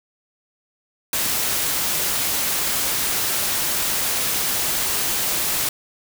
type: noise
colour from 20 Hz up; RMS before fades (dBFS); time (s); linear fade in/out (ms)
white; -22; 1.13-5.69; 2
effects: none